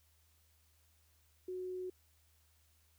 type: tone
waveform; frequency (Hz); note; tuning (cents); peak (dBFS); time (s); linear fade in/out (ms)
sine; 367.7; F#4; -11; -39; 1.48-1.9; 5
effects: added 78 Hz sine -70 dBFS peak until 2.98 s + white hiss -73 dBFS RMS until 2.98 s